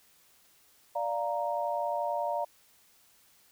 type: chord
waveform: sine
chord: Bb major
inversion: first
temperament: equal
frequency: 587.3 / 698.5 / 932.3 Hz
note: D5 / F5 / Bb5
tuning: 0 / 0 / 0 cents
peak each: -33 dBFS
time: 0.95-2.45 s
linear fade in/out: 10 ms
effects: white hiss -63 dBFS RMS until 3.51 s